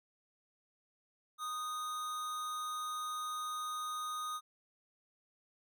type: tone with amplitude modulation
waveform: square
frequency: 1240 Hz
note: D#6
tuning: 6 cents flat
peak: -37 dBFS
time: 1.38-4.41 s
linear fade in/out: 50 ms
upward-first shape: sine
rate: 286 Hz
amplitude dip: 25%
effects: none